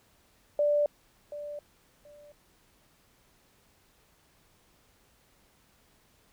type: tone with echo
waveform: sine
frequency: 587.3 Hz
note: D5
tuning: in tune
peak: -22 dBFS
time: 0.59-0.86 s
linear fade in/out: 2 ms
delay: 730 ms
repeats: 2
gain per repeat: -14 dB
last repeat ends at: 2.32 s
effects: pink hiss -65 dBFS RMS until 6.32 s